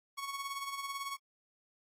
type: tone with tremolo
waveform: sawtooth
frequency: 1108.7 Hz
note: C#6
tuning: in tune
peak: -32 dBFS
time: 0.17-1.17 s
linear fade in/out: 20 ms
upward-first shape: sine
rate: 18 Hz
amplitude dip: 55%
effects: AAC 48 kbps